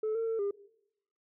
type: tone with pitch steps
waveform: sine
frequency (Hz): 433.9 / 454.1 / 449.5 / 402.3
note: A4 / A#4 / A4 / G4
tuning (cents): -24 / -45 / +37 / +45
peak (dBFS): -27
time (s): 0.03-0.51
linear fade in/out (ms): 5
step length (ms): 120
effects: noise-tail reverb RT60 0.8 s tail -22 dB re dry + tanh soft clip ceiling -27 dBFS